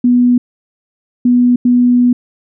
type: tone bursts at uneven times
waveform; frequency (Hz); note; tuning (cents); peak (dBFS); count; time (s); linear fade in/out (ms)
sine; 245.3; B3; -12; -6; 3; 0.04-0.38 / 1.25-1.56 / 1.65-2.13; 5
effects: none